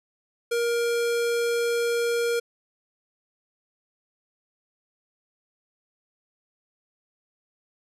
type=tone; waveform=square; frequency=470.7 Hz; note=A#4; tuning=17 cents sharp; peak=-23 dBFS; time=0.51-2.4 s; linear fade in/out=10 ms; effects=resampled to 32000 Hz